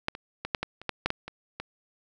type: clicks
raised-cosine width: 0.3 ms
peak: -10 / -22 / -16 / -9 / -13 / -27 / -12 / -9 / -11 / -22 / -18 dBFS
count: 11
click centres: 0.084 / 0.151 / 0.45 / 0.548 / 0.63 / 0.816 / 0.893 / 1.06 / 1.104 / 1.28 / 1.6 s
effects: none